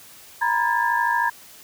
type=tone cluster; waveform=sine; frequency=941 / 994 / 1635 / 1745 Hz; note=A#5 / B5 / G#6 / A6; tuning=+16 / +11 / -28 / -15 cents; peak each=-21 / -26 / -24 / -28 dBFS; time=0.41-1.3 s; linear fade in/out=10 ms; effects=white hiss -46 dBFS RMS until 1.63 s